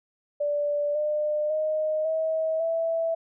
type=tone with pitch steps; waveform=sine; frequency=584 / 601.8 / 620.2 / 639.1 / 658.6 Hz; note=D5 / D5 / D#5 / D#5 / E5; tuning=-10 / +42 / -6 / +46 / -2 cents; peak=-23 dBFS; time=0.4-3.15 s; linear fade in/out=10 ms; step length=550 ms; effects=none